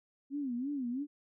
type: tone with vibrato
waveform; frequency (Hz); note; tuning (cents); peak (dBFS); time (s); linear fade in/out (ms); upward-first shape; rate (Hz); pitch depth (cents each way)
sine; 263.5; C4; +12; -33; 0.3-1.07; 50; sine; 3; 180
effects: none